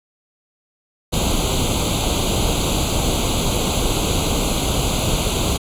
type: noise with comb filter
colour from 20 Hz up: pink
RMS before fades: -19 dBFS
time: 1.12-5.58 s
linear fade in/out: 20 ms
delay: 0.28 ms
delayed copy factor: +0.95
effects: low-pass 12000 Hz 12 dB/octave